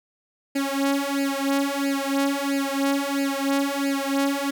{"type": "tone with flanger", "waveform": "sawtooth", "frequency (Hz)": 277.2, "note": "C#4", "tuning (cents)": 0, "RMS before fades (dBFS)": -24, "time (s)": [0.55, 4.51], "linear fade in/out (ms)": 10, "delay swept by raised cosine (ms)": [0.42, 3.62], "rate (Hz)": 1.5, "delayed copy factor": 1, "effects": []}